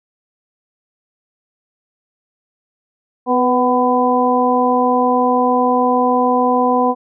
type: harmonic tone with a mistuned harmonic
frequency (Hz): 250.5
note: B3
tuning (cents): +25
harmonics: 1 / 2 / 3 / 4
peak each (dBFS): -17 / -17 / -17 / -17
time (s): 3.26-6.95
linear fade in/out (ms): 50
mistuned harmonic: 2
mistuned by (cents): -22
effects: none